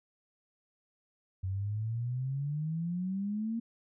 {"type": "exponential sweep", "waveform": "sine", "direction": "up", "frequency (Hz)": [92.5, 233.1], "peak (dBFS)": -31, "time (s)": [1.43, 3.6], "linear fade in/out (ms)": 10, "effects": []}